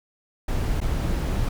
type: noise with dropouts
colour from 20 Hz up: brown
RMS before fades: -24 dBFS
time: 0.48-1.49 s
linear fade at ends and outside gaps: 5 ms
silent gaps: 0.804-0.813 s
effects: none